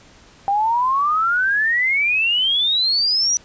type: exponential sweep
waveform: sine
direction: up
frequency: 784 to 5920 Hz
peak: -15 dBFS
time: 0.48-3.37 s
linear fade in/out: 0 ms
effects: pink hiss -48 dBFS RMS until 3.44 s + resampled to 16000 Hz